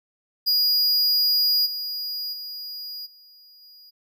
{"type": "tone with level steps", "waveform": "square", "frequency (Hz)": 4880, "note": "D#8", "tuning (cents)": -34, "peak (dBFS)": [-18, -28, -33, -49, -47], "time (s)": [0.46, 3.91], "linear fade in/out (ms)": 20, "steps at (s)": [1.65, 2.32, 3.05, 3.61], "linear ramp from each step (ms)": 20, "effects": []}